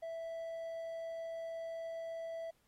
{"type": "tone", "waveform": "triangle", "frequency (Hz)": 659.3, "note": "E5", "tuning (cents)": 0, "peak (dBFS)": -38, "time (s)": [0.02, 2.51], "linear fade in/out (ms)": 10, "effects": ["pink hiss -75 dBFS RMS until 2.67 s", "AAC 48 kbps"]}